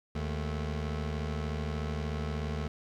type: tone pair together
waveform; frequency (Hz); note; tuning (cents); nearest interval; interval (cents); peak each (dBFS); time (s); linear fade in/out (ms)
25% pulse; 76.76 / 217.1; D#2 / A3; -23 / -23; octave + tritone; 1800; -29 / -36; 0.15-2.68; 5
effects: low-pass 5000 Hz 12 dB/octave + 11-bit